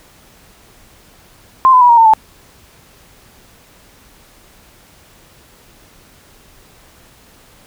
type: tone with pitch steps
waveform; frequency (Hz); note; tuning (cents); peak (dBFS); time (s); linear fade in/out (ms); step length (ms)
sine; 1046.5 / 1009.7 / 974.2 / 939.9 / 906.8 / 874.9; C6 / B5 / B5 / A#5 / A#5 / A5; 0 / +38 / -24 / +14 / -48 / -10; -4; 1.65-2.136; 0; 81
effects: pink hiss -46 dBFS RMS until 7.66 s